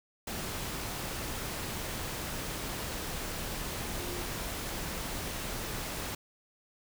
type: tone in noise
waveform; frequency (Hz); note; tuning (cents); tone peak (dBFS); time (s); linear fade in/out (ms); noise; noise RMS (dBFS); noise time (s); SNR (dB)
sine; 352.2; F4; +15; -40; 3.97-4.22; 5; pink; -37; 0.27-6.15; -6
effects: none